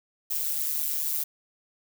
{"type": "noise with amplitude modulation", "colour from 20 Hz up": "violet", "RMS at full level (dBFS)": -25, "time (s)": [0.3, 1.24], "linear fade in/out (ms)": 10, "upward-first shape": "sine", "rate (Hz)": 149, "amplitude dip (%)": 80, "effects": []}